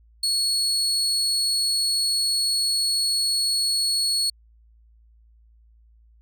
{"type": "tone", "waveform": "35% pulse", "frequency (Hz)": 4361, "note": "C#8", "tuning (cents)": -29, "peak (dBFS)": -19, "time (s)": [0.23, 4.3], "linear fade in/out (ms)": 5, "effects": ["added 56 Hz sine -52 dBFS peak until 6.21 s"]}